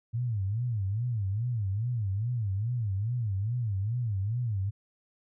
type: tone with vibrato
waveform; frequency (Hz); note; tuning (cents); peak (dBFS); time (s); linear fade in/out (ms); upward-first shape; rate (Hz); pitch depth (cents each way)
sine; 108.9; A2; -17; -27; 0.13-4.71; 20; sine; 2.4; 230
effects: none